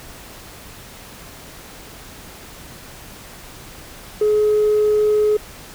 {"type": "tone with tanh clipping", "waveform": "triangle", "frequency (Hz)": 423.3, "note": "G#4", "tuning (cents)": 33, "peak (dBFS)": -13, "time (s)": [4.21, 5.37], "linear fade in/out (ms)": 5, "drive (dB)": 5, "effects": ["pink hiss -39 dBFS RMS until 5.74 s"]}